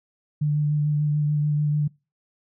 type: tone with vibrato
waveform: sine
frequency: 148.8 Hz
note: D3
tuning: 23 cents sharp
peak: -19 dBFS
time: 0.41-1.88 s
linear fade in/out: 10 ms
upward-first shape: sine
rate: 6.8 Hz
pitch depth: 17 cents each way
effects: noise-tail reverb RT60 0.3 s tail -25 dB re dry